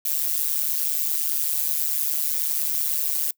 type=noise with amplitude modulation; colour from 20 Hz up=violet; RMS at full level=-20 dBFS; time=0.05-3.31 s; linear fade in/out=5 ms; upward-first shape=sine; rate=150 Hz; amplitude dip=95%; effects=noise-tail reverb RT60 0.1 s tail -23 dB re dry